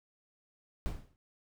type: noise with exponential decay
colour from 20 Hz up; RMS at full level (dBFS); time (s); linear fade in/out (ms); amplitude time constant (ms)
brown; -32; 0.86-1.16; 0; 65
effects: none